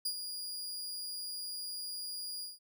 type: tone with ADSR envelope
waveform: sawtooth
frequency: 4856 Hz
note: D#8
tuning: 43 cents flat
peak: -28 dBFS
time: 0.05-2.59 s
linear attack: 8 ms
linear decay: 75 ms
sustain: -8 dB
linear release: 170 ms
effects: none